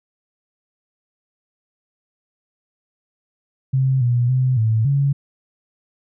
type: tone with pitch steps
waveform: sine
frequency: 132.3 / 121.3 / 128.8 / 110.9 / 139.8 Hz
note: C3 / B2 / C3 / A2 / C#3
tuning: +20 / -31 / -27 / +14 / +15 cents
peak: -14 dBFS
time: 3.73-5.13 s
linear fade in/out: 10 ms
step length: 280 ms
effects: none